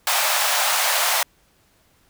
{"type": "high-pass noise", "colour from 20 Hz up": "pink", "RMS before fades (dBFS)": -20, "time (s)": [0.07, 1.23], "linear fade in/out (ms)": 2, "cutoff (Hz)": 610, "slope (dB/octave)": 48, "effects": ["pink hiss -60 dBFS RMS until 2.09 s"]}